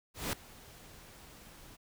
pink noise with ADSR envelope, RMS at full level -33 dBFS, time 0.14-1.77 s, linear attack 190 ms, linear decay 3 ms, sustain -21 dB, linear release 21 ms, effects none

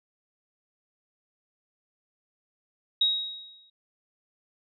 sine tone with exponential decay, 3793 Hz, A#7, 29 cents sharp, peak -18 dBFS, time 3.01-3.7 s, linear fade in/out 5 ms, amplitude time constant 150 ms, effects none

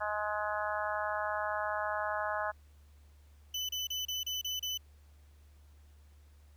harmonic tone, 210.4 Hz, G#3, 23 cents sharp, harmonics 3 / 4 / 5 / 6 / 7 / 8, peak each -37 / -38 / -39 / -40 / -40 / -41 dBFS, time 0-2.52 s, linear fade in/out 20 ms
35% pulse tone bursts, 3005 Hz, F#7, 26 cents sharp, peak -32 dBFS, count 7, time 3.54-4.776 s, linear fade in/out 5 ms, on 150 ms, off 31 ms
effects added 73 Hz sine -56 dBFS peak until 6.56 s + pink hiss -70 dBFS RMS until 6.56 s

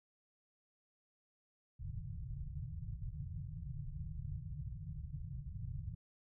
white low-pass noise, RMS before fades -44 dBFS, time 1.79-5.95 s, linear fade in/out 10 ms, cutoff 160 Hz, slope 96 dB/octave, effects none

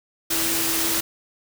sine tone in noise, 329.6 Hz, E4, in tune, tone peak -30 dBFS, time 0.3-1.01 s, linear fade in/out 10 ms, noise white, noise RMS -23 dBFS, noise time 0.3-1.01 s, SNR -10 dB, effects none

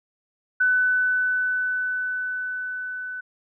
sine tone with level ramp, 1500 Hz, F#6, 23 cents sharp, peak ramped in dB -16 to -30 dBFS, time 0.6-3.21 s, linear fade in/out 10 ms, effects none

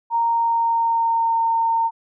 sine tone with pitch glide, 928 to 913.6 Hz, A#5 to A#5, -8 to -35 cents, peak -16 dBFS, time 0.1-1.91 s, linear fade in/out 50 ms, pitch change -27 cents, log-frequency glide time 0.27-1.41 s, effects none

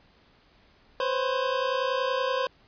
25% pulse tone pair together, 506 / 536.5 Hz, B4 / C5, +42 / +43 cents, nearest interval minor second, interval 101 cents, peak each -24 dBFS, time 1-2.47 s, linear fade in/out 2 ms, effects pink hiss -60 dBFS RMS until 2.67 s + resampled to 11025 Hz

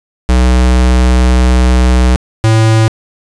square tone pair in turn, 62.4 / 111.18 Hz, B1 / A2, +19 / +18 cents, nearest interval minor seventh, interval 999 cents, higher second, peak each -6 dBFS, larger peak neither, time 0.29-2.16 / 2.44-2.88 s, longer first, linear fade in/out 0 ms, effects resampled to 22050 Hz + 8-bit

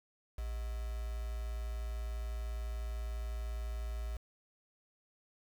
sine tone with quantisation, 57 Hz, A#1, 38 cents flat, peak -36 dBFS, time 0.38-4.17 s, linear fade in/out 5 ms, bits 8, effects none

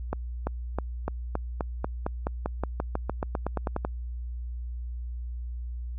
accelerating click train, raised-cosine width 1 ms, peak -14 dBFS, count 21, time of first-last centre 0.13-3.849 s, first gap 340 ms, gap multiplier 0.93, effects added 60 Hz sine -32 dBFS peak until 5.98 s

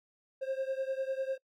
triangle beating tone pair, 529 / 539 Hz, C5 / C#5, +19 / -49 cents, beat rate 10 Hz, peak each -32 / -34 dBFS, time 0.41-1.38 s, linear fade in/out 20 ms, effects noise-tail reverb RT60 0.1 s tail -23 dB re dry

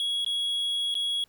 triangle tone with dropouts, 3331 Hz, G#7, 4 cents sharp, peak -24 dBFS, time 0-1.24 s, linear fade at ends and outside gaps 1 ms, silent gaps 0.247-0.263 / 0.942-0.952 s, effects pink hiss -65 dBFS RMS until 1.28 s

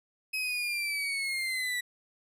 35% pulse linear sweep, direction down, 2556 to 1947 Hz, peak -28 dBFS, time 0.33-1.81 s, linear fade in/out 10 ms, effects resampled to 32000 Hz

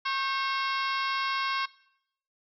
harmonic tone with a mistuned harmonic, 543 Hz, C#5, 36 cents flat, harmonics 2 / 3 / 4 / 5 / 6 / 7 / 8 / 9 / 10, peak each -30 / -34 / -36 / -38 / -40 / -41 / -42 / -43 / -44 dBFS, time 0.05-1.66 s, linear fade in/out 10 ms, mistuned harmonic 3, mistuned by -69 cents, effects noise-tail reverb RT60 0.7 s tail -18 dB re dry

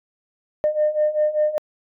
sine beating tone pair, 603 / 608.1 Hz, D5 / D#5, +46 / -40 cents, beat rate 5.1 Hz, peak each -21 / -18 dBFS, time 0.64-1.58 s, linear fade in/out 0 ms, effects tanh soft clip ceiling -11 dBFS

